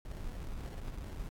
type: noise with sample-and-hold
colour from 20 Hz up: brown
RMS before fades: -41 dBFS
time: 0.05-1.29 s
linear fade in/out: 2 ms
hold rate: 1225 Hz
effects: AAC 64 kbps